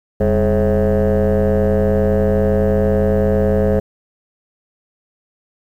sine tone with frequency modulation, 311.1 Hz, D#4, in tune, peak -9 dBFS, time 0.2-3.8 s, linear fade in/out 10 ms, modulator 112 Hz, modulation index 2.6, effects tanh soft clip ceiling -11 dBFS + 8-bit

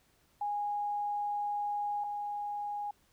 sine tone pair in turn, 824 / 824 Hz, G#5 / G#5, -14 / -14 cents, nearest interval unison, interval 0 cents, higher neither, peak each -31 / -34 dBFS, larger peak first, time 0.41-2.04 / 2.04-2.91 s, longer first, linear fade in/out 5 ms, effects pink hiss -69 dBFS RMS until 3.12 s

